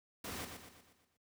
pink noise with echo, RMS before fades -43 dBFS, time 0.24-0.45 s, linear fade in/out 5 ms, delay 120 ms, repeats 6, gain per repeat -6 dB, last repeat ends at 1.17 s, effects noise-tail reverb RT60 0.1 s tail -26 dB re dry + high-pass 80 Hz 12 dB/octave

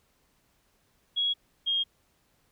sine tone pair in turn, 3322 / 3242 Hz, G#7 / G#7, 0 / -42 cents, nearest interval unison, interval 42 cents, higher first, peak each -24 dBFS, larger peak neither, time 1.16-1.34 / 1.66-1.84 s, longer neither, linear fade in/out 20 ms, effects pink hiss -69 dBFS RMS until 2.51 s

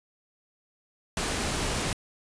pink noise, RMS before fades -29 dBFS, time 1.17-1.93 s, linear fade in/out 2 ms, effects resampled to 22050 Hz

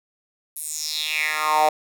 10% pulse tone with high-pass filter sweep, 153.8 Hz, D#3, 20 cents flat, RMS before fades -23 dBFS, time 0.56-1.69 s, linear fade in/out 2 ms, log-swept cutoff 11000 to 670 Hz, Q 4.4, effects none

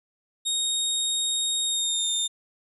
25% pulse tone with pitch glide, 3729 to 3631 Hz, A#7 to A#7, 0 to -46 cents, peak -19 dBFS, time 0.45-2.28 s, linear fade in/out 20 ms, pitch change -46 cents, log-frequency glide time 1.64-2.11 s, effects none

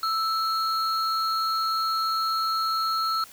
triangle tone pair together, 1318.5 / 4279 Hz, E6 / C8, 0 / +38 cents, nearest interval octave + minor sixth, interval 2038 cents, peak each -22 / -29 dBFS, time 0.03-3.24 s, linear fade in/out 2 ms, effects white hiss -48 dBFS RMS until 3.32 s

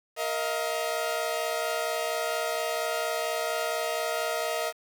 sawtooth chord, Bb suspended fourth, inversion none, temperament equal with one note detuned, 466.2 / 634.2 / 698.5 Hz, Bb4 / Eb5 / F5, 0 / +33 / 0 cents, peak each -30 / -26 / -30 dBFS, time 0.16-4.73 s, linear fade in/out 50 ms, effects 8-bit

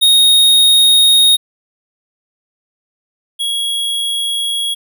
square tone pair in turn, 3729 / 3318 Hz, A#7 / G#7, 0 / -2 cents, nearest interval major second, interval 202 cents, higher first, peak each -7 / -16 dBFS, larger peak first, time 0.01-1.37 / 3.39-4.75 s, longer neither, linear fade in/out 20 ms, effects none

